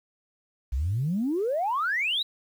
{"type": "exponential sweep", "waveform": "sine", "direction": "up", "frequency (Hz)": [58.27, 4008], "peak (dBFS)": -23, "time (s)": [0.72, 2.23], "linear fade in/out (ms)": 10, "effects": ["tanh soft clip ceiling -19 dBFS", "9-bit"]}